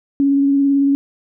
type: tone with vibrato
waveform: sine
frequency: 278.4 Hz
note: C#4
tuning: 8 cents sharp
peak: -11 dBFS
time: 0.2-0.95 s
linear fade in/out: 0 ms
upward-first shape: sine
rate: 18 Hz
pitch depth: 17 cents each way
effects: none